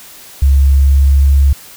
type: tone with pitch glide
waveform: sine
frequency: 68.6 to 69.2 Hz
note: C#2 to C#2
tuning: -17 to -2 cents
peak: -5 dBFS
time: 0.42-1.53 s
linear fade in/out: 5 ms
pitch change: +15 cents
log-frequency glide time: 0.72-1.18 s
effects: white hiss -36 dBFS RMS until 1.76 s